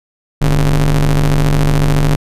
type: ring-modulated tone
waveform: 45% pulse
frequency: 61.74 Hz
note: B1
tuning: in tune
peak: -6 dBFS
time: 0.41-2.16 s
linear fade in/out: 10 ms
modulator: 85.7 Hz
effects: resampled to 32000 Hz